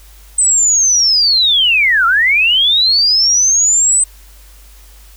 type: linear two-way sweep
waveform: sine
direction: down then up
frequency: 8190 to 1318.5 to 8190 Hz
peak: -8 dBFS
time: 0.38-4.04 s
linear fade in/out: 5 ms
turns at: 2.06 s
effects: added 50 Hz sine -38 dBFS peak until 5.16 s + white hiss -45 dBFS RMS until 5.16 s